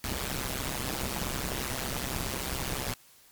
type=noise with amplitude modulation; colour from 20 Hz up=pink; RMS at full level=-29 dBFS; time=0.04-2.94 s; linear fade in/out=0 ms; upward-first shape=sine; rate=132 Hz; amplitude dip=100%; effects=white hiss -58 dBFS RMS until 3.31 s + MP3 96 kbps